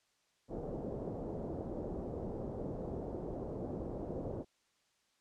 white low-pass noise, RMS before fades -41 dBFS, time 0.48-4.45 s, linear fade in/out 50 ms, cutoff 560 Hz, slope 24 dB/octave, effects white hiss -75 dBFS RMS until 5.2 s + low-pass 7000 Hz 12 dB/octave

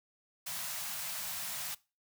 white band-stop noise, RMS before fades -39 dBFS, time 0.46-1.75 s, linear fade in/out 10 ms, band 200 to 610 Hz, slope 48 dB/octave, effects noise-tail reverb RT60 0.3 s tail -21 dB re dry + high-pass 100 Hz 12 dB/octave

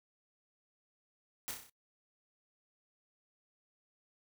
white noise with echo, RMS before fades -39 dBFS, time 1.48-1.51 s, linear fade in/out 0 ms, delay 31 ms, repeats 6, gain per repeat -4 dB, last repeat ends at 1.696 s, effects noise-tail reverb RT60 0.1 s tail -21 dB re dry

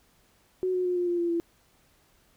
sine tone with pitch steps, 370.2 / 364.7 / 359.2 / 353.9 / 348.6 / 343.4 / 338.3 Hz, F#4 / F#4 / F4 / F4 / F4 / F4 / E4, +1 / -25 / +49 / +23 / -3 / -29 / +45 cents, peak -24 dBFS, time 0.63-1.4 s, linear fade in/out 0 ms, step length 110 ms, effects pink hiss -64 dBFS RMS until 2.36 s

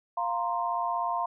sine chord, F suspended fourth, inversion none, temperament just, 698.5 / 931.3 / 1047.7 Hz, F5 / Bb5 / C6, 0 / -2 / +2 cents, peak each -31 dBFS, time 0.17-1.26 s, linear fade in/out 5 ms, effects none

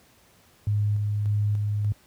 sine tone with tremolo, 104 Hz, G#2, 3 cents sharp, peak -20 dBFS, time 0.67-1.92 s, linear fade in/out 0 ms, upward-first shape square, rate 1.7 Hz, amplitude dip 25%, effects pink hiss -58 dBFS RMS until 2.06 s + high-pass 60 Hz 12 dB/octave

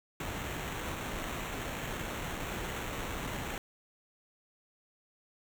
pink noise with sample-and-hold, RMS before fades -38 dBFS, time 0.2-3.58 s, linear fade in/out 2 ms, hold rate 4900 Hz, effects none

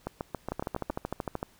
two click trains, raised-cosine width 1 ms, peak -18 / -17 dBFS, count 7 / 13, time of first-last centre 0.07-0.902 / 0.52-1.429 s, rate 7.21 / 13.2 Hz, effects pink hiss -61 dBFS RMS until 1.59 s

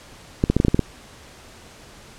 clicks, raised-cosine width 3 ms, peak -3 dBFS, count 8, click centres 0.439 / 0.5 / 0.566 / 0.601 / 0.649 / 0.683 / 0.745 / 0.793 s, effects pink hiss -45 dBFS RMS until 2.18 s + low-pass 9000 Hz 12 dB/octave

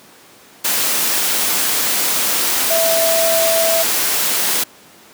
sine tone in noise, 659.3 Hz, E5, in tune, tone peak -15 dBFS, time 2.7-3.83 s, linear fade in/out 10 ms, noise white, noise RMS -17 dBFS, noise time 0.64-4.64 s, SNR -1 dB, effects pink hiss -44 dBFS RMS until 5.13 s + high-pass 200 Hz 12 dB/octave

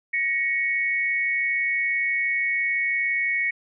sine tone pair together, 1899.6 / 2217 Hz, A#6 / C#7, +32 / 0 cents, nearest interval minor third, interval 268 cents, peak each -25 / -23 dBFS, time 0.13-3.51 s, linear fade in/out 10 ms, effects none

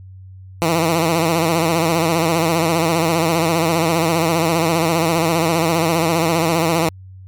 10% pulse tone with vibrato, 164.81 Hz, E3, in tune, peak -6 dBFS, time 0.62-6.89 s, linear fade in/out 0 ms, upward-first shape sine, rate 15 Hz, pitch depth 78 cents each way, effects added 94 Hz sine -35 dBFS peak until 7.27 s + MP3 96 kbps

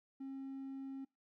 triangle tone, 269.6 Hz, C#4, 48 cents flat, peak -40 dBFS, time 0.2-1.05 s, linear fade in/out 10 ms, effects noise-tail reverb RT60 0.2 s tail -25 dB re dry + tanh soft clip ceiling -37 dBFS

